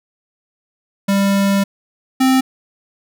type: tone pair in turn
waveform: square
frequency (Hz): 197.8 / 261.6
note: G3 / C4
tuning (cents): +16 / 0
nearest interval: perfect fourth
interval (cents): 484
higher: second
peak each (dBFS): -13 / -11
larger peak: second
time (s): 1.08-1.64 / 2.2-2.41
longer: first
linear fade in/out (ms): 10
effects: none